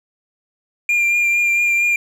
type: tone with vibrato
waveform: triangle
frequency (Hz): 2395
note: D7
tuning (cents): +33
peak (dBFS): -12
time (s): 0.89-1.96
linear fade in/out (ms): 2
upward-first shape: triangle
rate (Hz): 4.4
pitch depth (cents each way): 22
effects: none